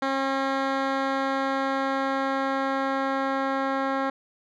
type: tone with low-pass filter sweep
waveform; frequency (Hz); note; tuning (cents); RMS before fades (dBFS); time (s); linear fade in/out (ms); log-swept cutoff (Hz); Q
10% pulse; 270; C#4; -45; -26; 0.02-4.1; 5; 3200 to 2000; 0.71
effects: none